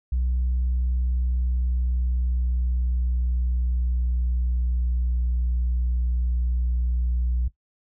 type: tone with pitch glide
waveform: sine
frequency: 62.2 to 60.64 Hz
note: B1 to B1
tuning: +13 to -31 cents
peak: -19 dBFS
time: 0.12-7.48 s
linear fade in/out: 5 ms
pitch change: -44 cents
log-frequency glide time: 0.28-5.35 s
effects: noise-tail reverb RT60 0.1 s tail -17 dB re dry + tanh soft clip ceiling -18 dBFS